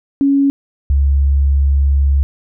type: tone pair in turn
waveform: sine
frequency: 278 / 69.5 Hz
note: C#4 / C#2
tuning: +5 / +5 cents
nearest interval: 2 octaves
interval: 2400 cents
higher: first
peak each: -9 dBFS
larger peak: neither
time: 0.21-0.5 / 0.9-2.23 s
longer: second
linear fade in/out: 0 ms
effects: none